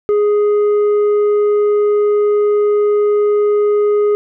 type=tone with tanh clipping; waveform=triangle; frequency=415.3 Hz; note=G#4; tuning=in tune; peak=-11 dBFS; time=0.09-4.15 s; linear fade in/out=0 ms; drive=9 dB; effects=none